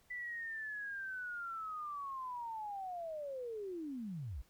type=linear sweep; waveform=sine; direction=down; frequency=1989 to 48.77 Hz; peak=-40 dBFS; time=0.1-4.42 s; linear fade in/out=10 ms; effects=pink hiss -70 dBFS RMS until 4.49 s